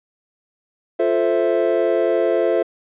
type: chord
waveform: triangle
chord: F major seventh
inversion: none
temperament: equal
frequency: 349.2 / 440 / 523.3 / 659.3 Hz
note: F4 / A4 / C5 / E5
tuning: 0 / 0 / 0 / 0 cents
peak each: -19 dBFS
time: 0.99-2.63 s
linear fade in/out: 10 ms
effects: resampled to 8000 Hz